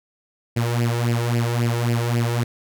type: tone with flanger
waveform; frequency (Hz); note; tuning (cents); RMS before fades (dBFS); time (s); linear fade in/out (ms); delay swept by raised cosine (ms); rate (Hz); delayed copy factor
sawtooth; 118.4; A#2; +27; -21; 0.56-2.44; 10; 0.39 to 2.29; 3.7; +0.75
effects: none